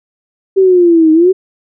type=exponential two-way sweep; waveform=sine; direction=down then up; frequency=390 to 311.1 to 386.3 Hz; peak=-4 dBFS; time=0.56-1.33 s; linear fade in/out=20 ms; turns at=1.12 s; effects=none